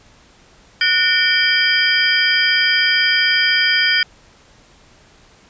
sine tone cluster, 1469 / 1820 / 2313 / 3160 / 4864 Hz, F#6 / A#6 / D7 / G7 / D#8, -13 / -42 / -27 / +13 / -40 cents, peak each -19 dBFS, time 0.81-4.03 s, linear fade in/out 2 ms, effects pink hiss -49 dBFS RMS until 5.49 s + resampled to 16000 Hz

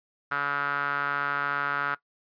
sawtooth tone with band-pass filter, 142.8 Hz, D3, 48 cents flat, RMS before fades -28 dBFS, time 0.31-1.95 s, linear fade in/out 10 ms, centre 1400 Hz, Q 7.2, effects noise-tail reverb RT60 0.1 s tail -18 dB re dry + resampled to 11025 Hz

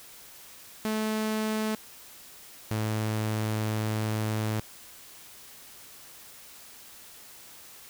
sawtooth tone pair in turn, 217 / 108.5 Hz, A3 / A2, -24 / -24 cents, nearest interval octave, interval 1200 cents, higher first, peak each -23 dBFS, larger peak neither, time 0.85-1.75 / 2.71-4.6 s, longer second, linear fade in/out 0 ms, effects white hiss -49 dBFS RMS until 7.89 s

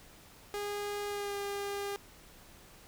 sawtooth tone with pitch glide, 410 to 402.5 Hz, G#4 to G4, -22 to +46 cents, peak -31 dBFS, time 0.54-1.96 s, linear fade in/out 0 ms, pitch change -32 cents, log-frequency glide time 1.08-1.37 s, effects pink hiss -56 dBFS RMS until 2.87 s

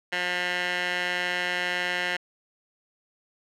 15% pulse tone with band-pass filter, 178.5 Hz, F3, 38 cents sharp, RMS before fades -28 dBFS, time 0.12-2.17 s, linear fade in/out 10 ms, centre 2200 Hz, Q 2.1, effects none

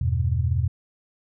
sine chord, E minor, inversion none, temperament equal, 82.41 / 98 / 123.47 Hz, E2 / G2 / B2, 0 / 0 / 0 cents, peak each -23 / -26 / -24 dBFS, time 0.01-0.68 s, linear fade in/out 5 ms, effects none

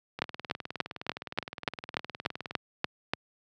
two click trains, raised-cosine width 0.3 ms, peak -10 / -21 dBFS, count 11 / 46, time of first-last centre 0.22-3.135 / 0.19-2.51 s, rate 3.43 / 19.4 Hz, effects high-pass 100 Hz 12 dB/octave

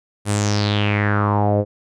sawtooth tone with low-pass filter sweep, 103.4 Hz, G#2, 7 cents flat, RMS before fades -18 dBFS, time 0.25-1.65 s, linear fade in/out 50 ms, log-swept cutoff 10000 to 500 Hz, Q 5, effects none

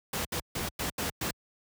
pink noise bursts at uneven times, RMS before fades -32 dBFS, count 6, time 0.13-0.25 / 0.32-0.4 / 0.55-0.69 / 0.79-0.9 / 0.98-1.1 / 1.21-1.31 s, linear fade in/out 5 ms, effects high-pass 60 Hz 12 dB/octave

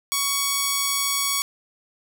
5% pulse tone, 1119 Hz, C#6, 16 cents sharp, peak -9 dBFS, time 0.12-1.42 s, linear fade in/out 0 ms, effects none

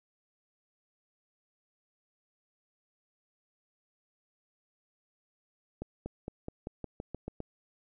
accelerating click train, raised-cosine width 2 ms, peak -24 dBFS, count 10, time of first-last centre 5.82-7.404 s, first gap 240 ms, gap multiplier 0.92, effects none

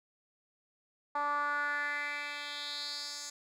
10% pulse tone with band-pass filter sweep, 290.8 Hz, D4, 17 cents flat, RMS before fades -36 dBFS, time 1.15-3.3 s, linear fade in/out 5 ms, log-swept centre 990 to 6300 Hz, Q 3.7, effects none

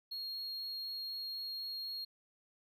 triangle tone, 4276 Hz, C8, 37 cents sharp, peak -38 dBFS, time 0.11-2.05 s, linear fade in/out 10 ms, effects none

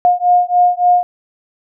sine beating tone pair, 712 / 715.5 Hz, F5 / F5, +33 / +42 cents, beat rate 3.5 Hz, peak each -12 dBFS, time 0.05-1.03 s, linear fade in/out 0 ms, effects none

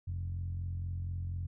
10% pulse tone with low-pass filter, 44.18 Hz, F1, 21 cents sharp, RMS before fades -37 dBFS, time 0.07-1.47 s, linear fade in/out 10 ms, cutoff 100 Hz, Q 6.7, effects none

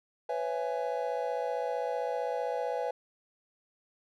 triangle chord, C# minor seventh, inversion third, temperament just, 498.9 / 554.4 / 665.2 / 831.5 Hz, B4 / C#5 / E5 / G#5, +17 / 0 / +16 / +2 cents, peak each -32 / -35 / -35 / -34 dBFS, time 0.29-2.91 s, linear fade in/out 5 ms, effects none

